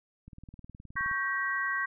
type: click train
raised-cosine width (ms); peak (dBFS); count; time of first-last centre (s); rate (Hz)
5; -35; 17; 0.28-1.113; 19.2
type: chord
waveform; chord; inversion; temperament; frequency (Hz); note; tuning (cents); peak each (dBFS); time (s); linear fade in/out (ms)
sine; G diminished; second; equal with one note detuned; 1108.7 / 1568 / 1909.3; Db6 / G6 / Bb6; 0 / 0 / +41; -34 / -32 / -32; 0.96-1.86; 10
effects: none